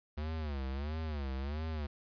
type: tone with vibrato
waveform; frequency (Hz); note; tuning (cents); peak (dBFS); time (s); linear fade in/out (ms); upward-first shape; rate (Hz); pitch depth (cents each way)
square; 72.7; D2; -17; -36; 0.17-1.87; 10; sine; 1.5; 170
effects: resampled to 11025 Hz + 11-bit